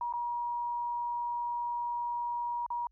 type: tone with dropouts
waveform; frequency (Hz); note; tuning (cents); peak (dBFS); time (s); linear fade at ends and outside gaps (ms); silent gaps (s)
sine; 955; A#5; +42; -31; 0.01-2.87; 2; 0.126-0.136 / 2.664-2.703
effects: added 49 Hz sine -64 dBFS peak until 2.91 s